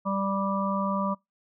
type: harmonic tone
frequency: 196 Hz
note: G3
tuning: in tune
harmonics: 1 / 3 / 5 / 6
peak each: -28 / -32 / -32 / -31 dBFS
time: 0.05-1.15 s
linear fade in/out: 20 ms
effects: noise-tail reverb RT60 0.2 s tail -26 dB re dry